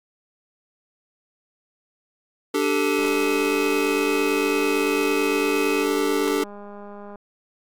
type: chord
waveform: square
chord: D suspended fourth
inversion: none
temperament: just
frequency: 293.7 / 391.6 / 440.5 Hz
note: D4 / G4 / A4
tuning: 0 / -2 / +2 cents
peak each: -25 dBFS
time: 2.54-6.44 s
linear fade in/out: 5 ms
type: tone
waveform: sine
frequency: 2543 Hz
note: D#7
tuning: 37 cents sharp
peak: -28 dBFS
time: 2.6-5.86 s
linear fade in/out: 50 ms
type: click train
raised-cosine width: 1 ms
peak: -27 dBFS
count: 851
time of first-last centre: 2.99-7.157 s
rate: 204 Hz
effects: AAC 64 kbps